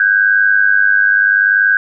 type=tone pair together; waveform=sine; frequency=1519 / 1619.7 Hz; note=F#6 / G#6; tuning=+45 / -44 cents; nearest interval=minor second; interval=111 cents; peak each=-11 dBFS; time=0-1.77 s; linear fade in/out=2 ms; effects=none

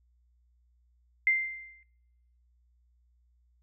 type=tone with exponential decay; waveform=sine; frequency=2089 Hz; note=C7; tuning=3 cents flat; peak=-19 dBFS; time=1.27-1.83 s; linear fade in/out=1 ms; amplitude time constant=120 ms; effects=noise-tail reverb RT60 1.0 s tail -26 dB re dry + added 60 Hz sine -64 dBFS peak until 3.62 s

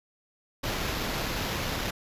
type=noise with sample-and-hold; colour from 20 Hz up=pink; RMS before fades=-31 dBFS; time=0.63-1.91 s; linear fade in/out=10 ms; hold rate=8820 Hz; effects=resampled to 32000 Hz

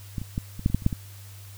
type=clicks; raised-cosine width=5 ms; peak=-17 / -22 / -14 / -22 / -8 / -20 / -8 / -27 / -7 / -16 dBFS; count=10; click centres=0.182 / 0.216 / 0.379 / 0.594 / 0.661 / 0.7 / 0.746 / 0.822 / 0.864 / 0.928 s; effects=added 99 Hz sine -42 dBFS peak until 1.57 s + white hiss -50 dBFS RMS until 1.57 s

